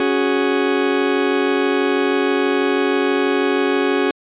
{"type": "chord", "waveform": "40% pulse", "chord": "C# suspended fourth", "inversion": "none", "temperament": "just", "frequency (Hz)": [277.2, 369.6, 415.8], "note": ["C#4", "F#4", "G#4"], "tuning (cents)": [0, -2, 2], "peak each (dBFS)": -19, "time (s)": [0, 4.11], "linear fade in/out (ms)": 2, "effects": ["resampled to 8000 Hz"]}